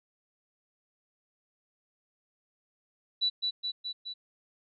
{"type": "tone with echo", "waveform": "sine", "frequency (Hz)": 3951, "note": "B7", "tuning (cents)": 0, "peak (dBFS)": -24, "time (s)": [3.21, 3.3], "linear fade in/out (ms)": 20, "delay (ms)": 210, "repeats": 4, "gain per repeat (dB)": -3, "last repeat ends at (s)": 4.14, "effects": []}